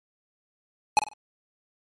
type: tone with echo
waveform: square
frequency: 845 Hz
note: G#5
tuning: 30 cents sharp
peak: -16 dBFS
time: 0.97-0.99 s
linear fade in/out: 0 ms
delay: 48 ms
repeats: 3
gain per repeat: -10 dB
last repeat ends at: 1.134 s
effects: MP3 48 kbps